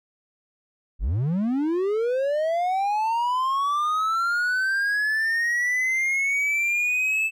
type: linear sweep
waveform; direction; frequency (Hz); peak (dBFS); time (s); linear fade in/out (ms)
triangle; up; 34.65 to 2637; -19; 0.99-7.31; 50
effects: none